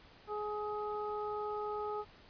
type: harmonic tone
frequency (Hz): 419.9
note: G#4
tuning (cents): +19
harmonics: 1 / 2 / 3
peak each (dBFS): -38 / -41 / -42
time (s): 0.27-2.05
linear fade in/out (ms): 50
effects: pink hiss -59 dBFS RMS until 2.29 s + resampled to 11025 Hz